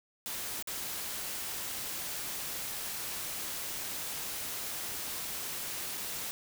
white noise with dropouts, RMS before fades -38 dBFS, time 0.26-6.31 s, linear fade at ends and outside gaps 0 ms, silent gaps 0.625-0.673 / 5.973-5.976 s, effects none

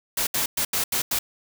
white noise bursts at uneven times, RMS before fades -24 dBFS, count 6, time 0.17-0.27 / 0.34-0.46 / 0.57-0.65 / 0.73-0.84 / 0.92-1.02 / 1.11-1.19 s, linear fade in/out 5 ms, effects none

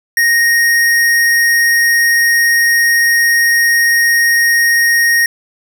square tone, 1864.7 Hz, A#6, in tune, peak -9 dBFS, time 0.17-5.26 s, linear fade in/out 2 ms, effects none

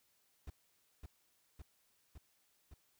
brown noise with echo, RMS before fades -45 dBFS, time 0.47-0.5 s, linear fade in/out 5 ms, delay 560 ms, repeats 4, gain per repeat -2 dB, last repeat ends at 2.74 s, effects white hiss -75 dBFS RMS until 2.99 s

